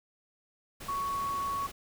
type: tone in noise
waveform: sine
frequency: 1114 Hz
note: C#6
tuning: 8 cents sharp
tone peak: -30 dBFS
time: 0.88-1.67 s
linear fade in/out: 10 ms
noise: pink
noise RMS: -44 dBFS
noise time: 0.8-1.72 s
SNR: +11 dB
effects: none